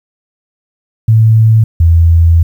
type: tone pair in turn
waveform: sine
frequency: 111.2 / 83.31 Hz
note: A2 / E2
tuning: +19 / +19 cents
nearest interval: perfect fourth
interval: 500 cents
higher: first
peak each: -3 dBFS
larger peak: neither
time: 1.08-1.64 / 1.8-2.43 s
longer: second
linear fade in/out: 5 ms
effects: 7-bit